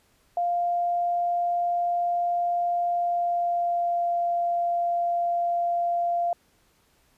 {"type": "tone with pitch glide", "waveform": "sine", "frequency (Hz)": [698.5, 692.9], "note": ["F5", "F5"], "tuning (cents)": [0, -14], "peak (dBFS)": -22, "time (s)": [0.37, 6.33], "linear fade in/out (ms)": 2, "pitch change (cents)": -14, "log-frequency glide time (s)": [2.86, 4.14], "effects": ["pink hiss -64 dBFS RMS until 7.17 s", "resampled to 32000 Hz"]}